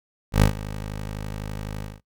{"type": "tone with ADSR envelope", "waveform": "15% pulse", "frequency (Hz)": 51.91, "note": "G#1", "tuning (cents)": 0, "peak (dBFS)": -6, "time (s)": [0.32, 2.01], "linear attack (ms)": 100, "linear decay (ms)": 100, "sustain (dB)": -18, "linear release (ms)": 200, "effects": ["noise-tail reverb RT60 0.1 s tail -18 dB re dry"]}